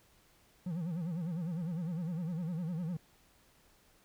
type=tone with vibrato; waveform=triangle; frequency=169.2 Hz; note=E3; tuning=45 cents sharp; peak=-32 dBFS; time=0.66-2.97 s; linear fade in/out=5 ms; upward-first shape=sine; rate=9.9 Hz; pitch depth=150 cents each way; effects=pink hiss -66 dBFS RMS until 4.04 s